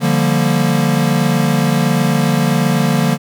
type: chord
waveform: square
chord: G minor seventh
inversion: second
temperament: equal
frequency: 146.83 / 174.61 / 196 / 233.1 Hz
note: D3 / F3 / G3 / Bb3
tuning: 0 / 0 / 0 / 0 cents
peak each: -17 / -18 / -21 / -18 dBFS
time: 0-3.18 s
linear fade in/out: 50 ms
effects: none